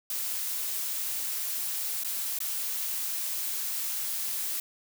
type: noise with dropouts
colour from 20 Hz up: blue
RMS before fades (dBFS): -32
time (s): 0.1-4.6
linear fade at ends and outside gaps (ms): 2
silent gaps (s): 2.036-2.046 / 2.388-2.403
effects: none